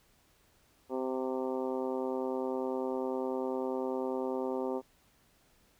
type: harmonic tone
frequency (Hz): 130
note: C3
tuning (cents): -11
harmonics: 2 / 3 / 4 / 5 / 6 / 7 / 8 / 9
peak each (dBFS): -37 / -35 / -37 / -45 / -45 / -43 / -52 / -50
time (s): 0.89-4.82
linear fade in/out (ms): 50
effects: pink hiss -67 dBFS RMS until 5.79 s